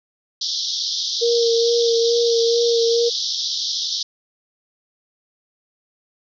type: band-pass noise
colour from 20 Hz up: white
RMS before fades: -24 dBFS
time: 0.41-4.03 s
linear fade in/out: 5 ms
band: 3300 to 5800 Hz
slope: 96 dB/octave
type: tone with vibrato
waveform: sine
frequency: 466.2 Hz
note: A#4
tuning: in tune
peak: -15 dBFS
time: 1.21-3.1 s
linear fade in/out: 20 ms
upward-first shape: sine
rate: 2.3 Hz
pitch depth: 19 cents each way
effects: none

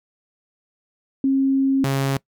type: tone pair in turn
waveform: sine / sawtooth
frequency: 270 / 136.49 Hz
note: C#4 / C#3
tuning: -45 / -26 cents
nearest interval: octave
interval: 1181 cents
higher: first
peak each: -15 dBFS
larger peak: neither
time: 1.24-1.84 / 1.84-2.17 s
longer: first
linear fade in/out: 2 ms
effects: noise-tail reverb RT60 0.1 s tail -22 dB re dry

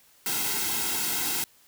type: noise with comb filter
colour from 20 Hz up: white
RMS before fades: -28 dBFS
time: 0.26-1.44 s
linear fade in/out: 2 ms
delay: 1.7 ms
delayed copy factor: -0.85
effects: white hiss -59 dBFS RMS until 1.67 s

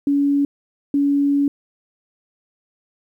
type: tone pair in turn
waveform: sine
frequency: 283.2 / 283.2 Hz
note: C#4 / C#4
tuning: +37 / +37 cents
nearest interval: unison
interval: 0 cents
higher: neither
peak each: -14 dBFS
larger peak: neither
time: 0.07-0.45 / 0.94-1.48 s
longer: second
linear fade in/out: 2 ms
effects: 9-bit

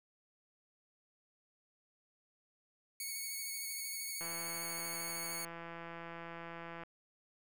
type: tone with vibrato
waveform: 5% pulse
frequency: 2217 Hz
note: C#7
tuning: in tune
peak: -30 dBFS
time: 3-5.45 s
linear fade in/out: 2 ms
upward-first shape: triangle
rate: 13 Hz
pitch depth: 23 cents each way
type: click train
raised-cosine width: 0.5 ms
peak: -32 dBFS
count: 442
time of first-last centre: 4.21-6.835 s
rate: 168 Hz
effects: none

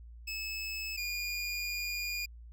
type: tone pair in turn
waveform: 25% pulse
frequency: 2601 / 2428 Hz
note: E7 / D#7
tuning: -24 / -43 cents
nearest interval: minor second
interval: 119 cents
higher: first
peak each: -32 / -30 dBFS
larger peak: second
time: 0.27-0.97 / 0.97-2.26 s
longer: second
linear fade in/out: 10 ms
effects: added 58 Hz sine -47 dBFS peak until 2.52 s

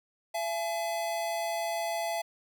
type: tone pair together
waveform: square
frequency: 675 / 848.8 Hz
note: E5 / G#5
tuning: +41 / +38 cents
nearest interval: major third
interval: 397 cents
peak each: -32 / -36 dBFS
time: 0.34-2.22 s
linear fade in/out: 10 ms
effects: none

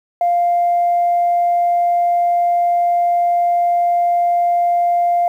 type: tone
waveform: sine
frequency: 698 Hz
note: F5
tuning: 1 cent flat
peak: -11 dBFS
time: 0.21-5.28 s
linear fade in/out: 2 ms
effects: tanh soft clip ceiling -8 dBFS + 8-bit

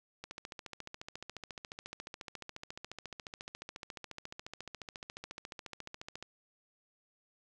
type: click train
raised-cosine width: 0.2 ms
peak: -26 dBFS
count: 86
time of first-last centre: 0.24-6.226 s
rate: 14.2 Hz
effects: none

